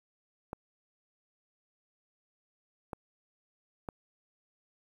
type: clicks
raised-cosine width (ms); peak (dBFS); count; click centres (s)
1; -23; 3; 0.531 / 2.932 / 3.888
effects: 9-bit